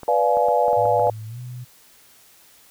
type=clicks; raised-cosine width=1 ms; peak=-21 dBFS; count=8; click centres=0.033 / 0.371 / 0.485 / 0.682 / 0.731 / 0.855 / 0.996 / 1.071 s
type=chord; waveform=sine; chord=B diminished seventh; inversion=none; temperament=equal with one note detuned; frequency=493.9 / 587.3 / 698.5 / 846.1 Hz; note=B4 / D5 / F5 / Ab5; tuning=0 / 0 / 0 / +32 cents; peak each=-21 dBFS; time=0.08-1.1 s; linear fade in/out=2 ms
type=tone with pitch glide; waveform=sine; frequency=109 to 123.77 Hz; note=A2 to B2; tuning=-16 to +4 cents; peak=-31 dBFS; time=0.76-1.65 s; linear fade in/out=20 ms; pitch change=+220 cents; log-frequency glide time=1.27-1.39 s
effects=white hiss -52 dBFS RMS until 2.7 s